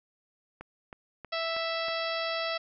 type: click train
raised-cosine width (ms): 0.5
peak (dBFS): -27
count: 5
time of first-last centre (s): 0.61-1.884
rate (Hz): 3.14
type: harmonic tone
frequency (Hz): 659.3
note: E5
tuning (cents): 0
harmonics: 1 / 2 / 3 / 4 / 5 / 6 / 7 / 8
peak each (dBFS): -33 / -36 / -38 / -39 / -40 / -41 / -41 / -42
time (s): 1.32-2.58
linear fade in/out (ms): 10
effects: none